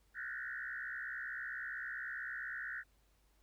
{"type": "tone with frequency modulation", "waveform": "sine", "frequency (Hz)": 1661.2, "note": "G#6", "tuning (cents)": 0, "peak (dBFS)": -40, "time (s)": [0.14, 2.84], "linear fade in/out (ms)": 50, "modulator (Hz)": 64.4, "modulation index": 3.6, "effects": ["added 50 Hz sine -70 dBFS peak until 3.42 s", "pink hiss -75 dBFS RMS until 3.42 s"]}